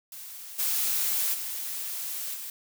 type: noise with level steps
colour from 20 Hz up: blue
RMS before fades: -42 / -27 / -34 / -38 dBFS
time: 0.12-2.5 s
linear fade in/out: 2 ms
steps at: 0.58 / 1.33 / 2.34 s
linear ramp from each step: 20 ms
effects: none